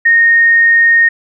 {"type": "tone", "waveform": "sine", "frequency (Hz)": 1851, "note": "A#6", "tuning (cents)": -13, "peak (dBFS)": -5, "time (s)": [0.05, 1.09], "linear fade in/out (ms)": 10, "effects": []}